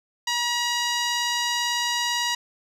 10% pulse tone with low-pass filter, 958 Hz, A#5, 47 cents sharp, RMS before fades -25 dBFS, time 0.27-2.35 s, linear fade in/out 5 ms, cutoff 8800 Hz, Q 0.96, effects none

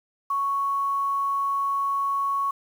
sine tone with quantisation, 1110 Hz, C#6, 2 cents sharp, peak -22 dBFS, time 0.3-2.51 s, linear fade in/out 5 ms, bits 8, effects none

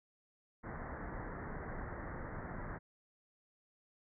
pink low-pass noise, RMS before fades -44 dBFS, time 0.63-2.79 s, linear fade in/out 20 ms, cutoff 2000 Hz, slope 96 dB/octave, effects none

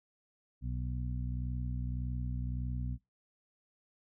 harmonic tone, 61.74 Hz, B1, in tune, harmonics 1 / 2 / 3 / 4, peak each -36 / -38 / -46 / -46 dBFS, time 0.61-2.98 s, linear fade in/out 50 ms, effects noise-tail reverb RT60 0.2 s tail -21 dB re dry

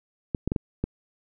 clicks, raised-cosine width 3 ms, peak -12 dBFS, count 5, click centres 0.348 / 0.476 / 0.519 / 0.562 / 0.84 s, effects none

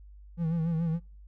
triangle tone with vibrato, 164.81 Hz, E3, in tune, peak -24 dBFS, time 0.37-1 s, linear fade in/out 50 ms, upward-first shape sine, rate 7 Hz, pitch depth 65 cents each way, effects noise-tail reverb RT60 0.4 s tail -26 dB re dry + added 50 Hz sine -47 dBFS peak until 1.27 s

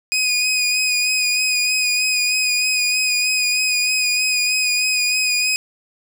20% pulse tone with vibrato, 2489 Hz, D#7, in tune, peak -11 dBFS, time 0.12-5.56 s, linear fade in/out 0 ms, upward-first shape sine, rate 3.2 Hz, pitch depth 26 cents each way, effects none

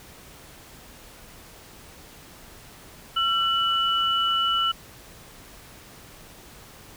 sine tone pair together, 1351.7 / 2960 Hz, E6 / F#7, +43 / 0 cents, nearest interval octave + major second, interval 1357 cents, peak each -23 dBFS, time 3.16-4.72 s, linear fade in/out 10 ms, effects pink hiss -47 dBFS RMS until 6.96 s

